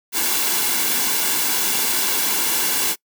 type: noise with comb filter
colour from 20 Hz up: white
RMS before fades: -20 dBFS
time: 0.12-2.96 s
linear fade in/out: 50 ms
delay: 1.6 ms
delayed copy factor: -0.55
effects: noise-tail reverb RT60 0.1 s tail -25 dB re dry + high-pass 200 Hz 12 dB/octave